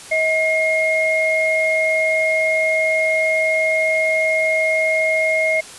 sine tone pair together, 637 / 2143 Hz, D#5 / C7, +41 / +41 cents, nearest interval octave + major sixth, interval 2100 cents, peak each -18 / -17 dBFS, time 0.11-5.61 s, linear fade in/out 10 ms, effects white hiss -37 dBFS RMS until 5.78 s + resampled to 24000 Hz

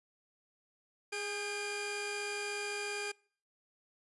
sawtooth tone cluster, 412 / 1592 / 2415 Hz, G#4 / G6 / D7, -14 / +26 / +48 cents, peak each -36 / -40 / -36 dBFS, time 1.12-3.12 s, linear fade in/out 10 ms, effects noise-tail reverb RT60 0.5 s tail -26 dB re dry + resampled to 24000 Hz

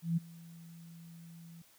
sine tone with ADSR envelope, 167.2 Hz, E3, 25 cents sharp, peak -26 dBFS, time 0.02-1.62 s, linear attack 150 ms, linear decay 17 ms, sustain -23 dB, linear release 4 ms, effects white hiss -64 dBFS RMS until 1.78 s

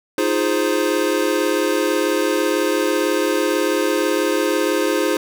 square chord, F minor seventh, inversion third, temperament equal, 311.1 / 349.2 / 415.3 / 523.3 Hz, Eb4 / F4 / Ab4 / C5, 0 / 0 / 0 / 0 cents, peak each -23 dBFS, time 0.18-5.17 s, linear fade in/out 2 ms, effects none

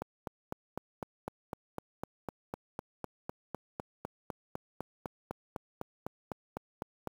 click train, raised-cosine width 1 ms, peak -22 dBFS, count 29, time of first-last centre 0.02-7.073 s, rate 3.97 Hz, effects high-pass 80 Hz 12 dB/octave + 8-bit

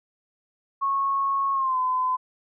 sine tone with pitch glide, 1098 to 1018.6 Hz, C#6 to C6, -17 to -47 cents, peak -21 dBFS, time 0.81-2.17 s, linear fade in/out 20 ms, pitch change -130 cents, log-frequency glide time 1.53-1.78 s, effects none

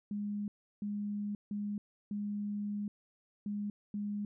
sine tone bursts at uneven times, 205.9 Hz, G#3, 15 cents flat, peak -34 dBFS, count 6, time 0.11-0.48 / 0.82-1.35 / 1.51-1.78 / 2.11-2.88 / 3.46-3.7 / 3.94-4.25 s, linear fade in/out 2 ms, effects none

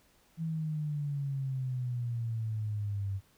sine exponential sweep, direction down, 164.81 to 96.3 Hz, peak -31 dBFS, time 0.37-3.21 s, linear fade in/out 50 ms, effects pink hiss -66 dBFS RMS until 3.37 s

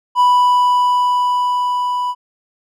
triangle tone with level ramp, 987.8 Hz, B5, in tune, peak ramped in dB -6 to -15 dBFS, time 0.15-2.15 s, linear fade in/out 50 ms, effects none

